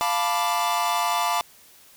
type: chord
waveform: 45% pulse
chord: B half-diminished seventh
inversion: second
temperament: equal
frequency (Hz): 698.5 / 880 / 987.8 / 1174.7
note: F5 / A5 / B5 / D6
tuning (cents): 0 / 0 / 0 / 0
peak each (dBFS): -27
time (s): 0.01-1.41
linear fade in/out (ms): 0
effects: white hiss -52 dBFS RMS until 1.96 s